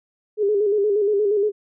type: tone with vibrato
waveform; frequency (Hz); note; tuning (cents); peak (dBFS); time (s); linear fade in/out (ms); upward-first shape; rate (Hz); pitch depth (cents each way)
sine; 411.7; G#4; -15; -16; 0.37-1.52; 50; square; 8.5; 55
effects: none